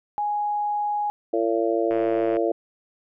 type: tone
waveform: sine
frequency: 830.6 Hz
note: G#5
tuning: in tune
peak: -22 dBFS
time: 0.18-1.1 s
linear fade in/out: 0 ms
type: harmonic tone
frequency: 113.3 Hz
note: A#2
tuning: 49 cents flat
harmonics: 3 / 4 / 5 / 6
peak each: -24 / -25 / -26 / -27 dBFS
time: 1.33-2.52 s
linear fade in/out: 5 ms
type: click train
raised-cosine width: 0.5 ms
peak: -21 dBFS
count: 50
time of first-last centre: 1.91-2.368 s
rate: 107 Hz
effects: none